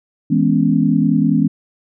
sine chord, C# minor seventh, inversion first, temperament equal with one note detuned, 162.36 / 207.7 / 246.9 / 277.2 Hz, E3 / G#3 / B3 / C#4, -26 / 0 / 0 / 0 cents, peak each -17 dBFS, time 0.3-1.48 s, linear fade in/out 10 ms, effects none

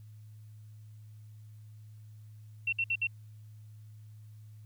sine tone bursts, 2712 Hz, E7, 49 cents sharp, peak -27 dBFS, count 4, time 2.67-3.071 s, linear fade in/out 5 ms, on 56 ms, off 59 ms, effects added 107 Hz sine -48 dBFS peak until 4.65 s + white hiss -72 dBFS RMS until 4.65 s

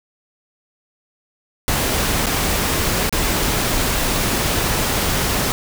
pink noise with dropouts, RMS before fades -19 dBFS, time 1.68-5.52 s, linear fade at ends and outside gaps 0 ms, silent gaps 2.259-2.267 / 3.094-3.126 s, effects none

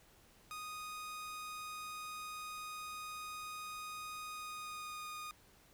sawtooth tone with pitch glide, 1242 to 1229.9 Hz, D#6 to D#6, -3 to -20 cents, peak -40 dBFS, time 0.51-5.31 s, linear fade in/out 0 ms, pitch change -17 cents, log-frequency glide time 4.3-5.07 s, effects pink hiss -65 dBFS RMS until 5.73 s

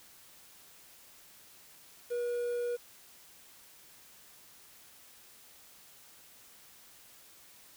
triangle tone with quantisation, 481.8 Hz, B4, 43 cents flat, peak -29 dBFS, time 2.1-2.77 s, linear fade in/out 20 ms, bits 9, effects white hiss -57 dBFS RMS until 7.76 s

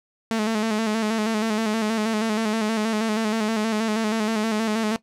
sawtooth tone with vibrato, 218.7 Hz, A3, 10 cents flat, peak -17 dBFS, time 0.31-4.96 s, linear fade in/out 0 ms, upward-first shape square, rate 6.3 Hz, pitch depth 48 cents each way, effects noise-tail reverb RT60 0.1 s tail -17 dB re dry + low-pass 9000 Hz 12 dB/octave

